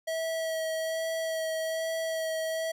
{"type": "tone with vibrato", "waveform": "square", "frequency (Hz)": 646, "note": "E5", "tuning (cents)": -35, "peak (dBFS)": -30, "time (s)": [0.07, 2.72], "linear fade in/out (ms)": 10, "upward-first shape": "sine", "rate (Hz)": 1.2, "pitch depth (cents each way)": 14, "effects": []}